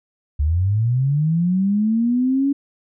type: linear sweep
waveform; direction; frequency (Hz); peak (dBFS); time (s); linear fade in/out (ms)
sine; up; 69.3 to 283.2; -15; 0.39-2.53; 10
effects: none